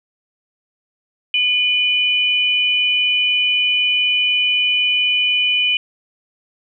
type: tone pair together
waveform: sine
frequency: 2449 / 2995 Hz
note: D#7 / F#7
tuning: -28 / +20 cents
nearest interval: minor third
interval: 348 cents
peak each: -17 / -16 dBFS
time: 1.34-5.77 s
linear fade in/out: 2 ms
effects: none